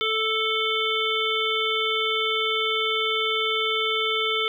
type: harmonic tone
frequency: 440 Hz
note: A4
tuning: in tune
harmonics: 1 / 3 / 5 / 7 / 8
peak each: -28 / -28 / -28 / -28 / -28 dBFS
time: 0.01-4.48 s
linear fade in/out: 0 ms
effects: 9-bit